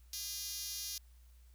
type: tone with high-pass filter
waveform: 5% pulse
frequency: 406.2 Hz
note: G#4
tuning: 38 cents flat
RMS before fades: -42 dBFS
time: 0.13-0.98 s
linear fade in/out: 2 ms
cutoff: 6100 Hz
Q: 1.7
effects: added 60 Hz sine -57 dBFS peak until 1.54 s + white hiss -72 dBFS RMS until 1.54 s